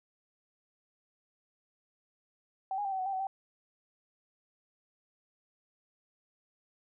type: tone with pitch steps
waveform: sine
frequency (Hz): 767 / 823 / 782 / 762 / 745 / 785 / 755 / 777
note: G5 / G#5 / G5 / G5 / F#5 / G5 / F#5 / G5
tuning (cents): -38 / -16 / -4 / -49 / +12 / +2 / +35 / -16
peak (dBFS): -31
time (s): 2.71-3.27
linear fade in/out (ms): 2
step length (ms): 70
effects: none